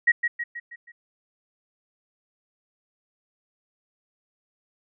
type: tone with echo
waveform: sine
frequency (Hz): 1900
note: A#6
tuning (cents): +33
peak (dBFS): -14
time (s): 0.07-0.12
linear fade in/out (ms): 10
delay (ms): 160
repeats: 5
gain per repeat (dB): -6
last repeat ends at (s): 0.92
effects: none